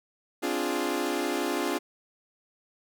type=chord; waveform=sawtooth; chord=D half-diminished seventh; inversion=third; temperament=equal; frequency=261.6 / 293.7 / 349.2 / 415.3 Hz; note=C4 / D4 / F4 / Ab4; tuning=0 / 0 / 0 / 0 cents; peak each=-30 / -28 / -27 / -30 dBFS; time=0.42-1.79 s; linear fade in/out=20 ms; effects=none